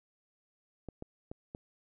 clicks, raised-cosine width 2 ms, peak -28 dBFS, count 4, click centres 0.887 / 1.024 / 1.315 / 1.549 s, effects none

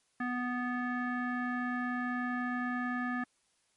square tone with low-pass filter, 246.9 Hz, B3, in tune, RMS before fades -34 dBFS, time 0.2-3.24 s, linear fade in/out 5 ms, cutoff 1600 Hz, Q 7.3, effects white hiss -73 dBFS RMS until 3.76 s + MP3 48 kbps

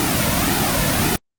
pink noise with flanger, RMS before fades -18 dBFS, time 0-1.16 s, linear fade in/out 0 ms, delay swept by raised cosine 1.8 to 2.56 ms, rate 1.8 Hz, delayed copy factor -0.85, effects Opus 24 kbps

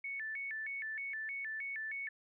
sine tone with vibrato, 1975.5 Hz, B6, in tune, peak -38 dBFS, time 0.04-2.09 s, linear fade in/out 5 ms, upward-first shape square, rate 3.2 Hz, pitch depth 200 cents each way, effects none

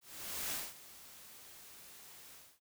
white noise with ADSR envelope, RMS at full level -38 dBFS, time 0.01-2.6 s, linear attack 510 ms, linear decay 210 ms, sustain -17 dB, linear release 250 ms, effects noise-tail reverb RT60 0.1 s tail -25 dB re dry

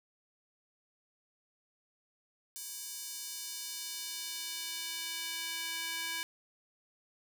square tone with high-pass filter sweep, 329.6 Hz, E4, in tune, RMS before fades -40 dBFS, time 2.56-6.23 s, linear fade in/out 0 ms, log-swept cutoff 7000 to 2000 Hz, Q 1, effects none

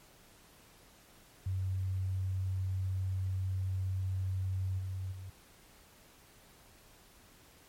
sine tone with level steps, 94.2 Hz, F#2, 32 cents sharp, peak -31 / -35 / -42 dBFS, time 1.46-5.3 s, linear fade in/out 5 ms, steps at 4.78 / 5.11 s, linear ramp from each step 20 ms, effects pink hiss -60 dBFS RMS until 7.68 s + MP3 64 kbps

